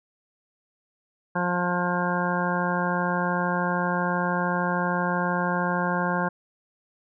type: harmonic tone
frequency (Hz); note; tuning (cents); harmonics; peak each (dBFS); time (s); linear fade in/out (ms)
177.4; F3; +27; 1 / 2 / 3 / 4 / 5 / 6 / 8 / 9; -27 / -34 / -31 / -33 / -30 / -31 / -32 / -32; 1.35-6.29; 10
effects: none